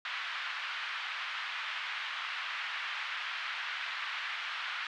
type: band-pass noise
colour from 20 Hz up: pink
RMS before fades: -38 dBFS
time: 0.05-4.87 s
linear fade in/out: 2 ms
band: 1200 to 3400 Hz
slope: 24 dB/octave
effects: none